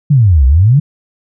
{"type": "exponential two-way sweep", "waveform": "sine", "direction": "down then up", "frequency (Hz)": [155.56, 61.74, 155.56], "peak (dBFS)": -4, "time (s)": [0.1, 0.8], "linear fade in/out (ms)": 10, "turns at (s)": 0.46, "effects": []}